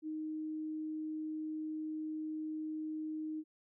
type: tone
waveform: sine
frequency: 311.1 Hz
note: D#4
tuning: in tune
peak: -37 dBFS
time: 0.02-3.44 s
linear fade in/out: 50 ms
effects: none